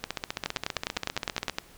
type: two click trains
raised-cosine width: 0.2 ms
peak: -10 / -12 dBFS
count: 12 / 23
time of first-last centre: 0.46-1.585 / 0.04-1.497 s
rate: 9.78 / 15.1 Hz
effects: pink hiss -54 dBFS RMS until 1.77 s